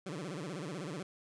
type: tone with vibrato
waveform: 20% pulse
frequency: 166.5 Hz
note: E3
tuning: 18 cents sharp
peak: -34 dBFS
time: 0.06-1.03 s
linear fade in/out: 5 ms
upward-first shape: sine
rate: 16 Hz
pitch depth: 280 cents each way
effects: resampled to 22050 Hz